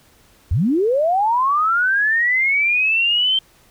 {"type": "linear sweep", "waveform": "sine", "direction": "up", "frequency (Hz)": [64.5, 3136], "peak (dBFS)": -14, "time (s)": [0.51, 3.39], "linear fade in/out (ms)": 5, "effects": ["pink hiss -53 dBFS RMS until 3.7 s"]}